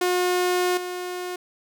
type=tone with level steps; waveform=sawtooth; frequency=360 Hz; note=F#4; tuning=47 cents flat; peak=-16 / -25 dBFS; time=0.01-1.36 s; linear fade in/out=5 ms; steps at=0.77 s; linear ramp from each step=5 ms; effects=none